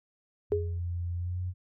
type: tone with pitch glide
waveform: sine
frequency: 87 to 90.54 Hz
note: F2 to F#2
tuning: -6 to -37 cents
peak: -30 dBFS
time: 0.5-1.54 s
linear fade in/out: 50 ms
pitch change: +69 cents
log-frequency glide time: 1.16-1.39 s
type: tone with exponential decay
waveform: sine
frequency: 415.3 Hz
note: G#4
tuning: in tune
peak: -21 dBFS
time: 0.52-0.79 s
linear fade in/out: 0 ms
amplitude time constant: 57 ms
effects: none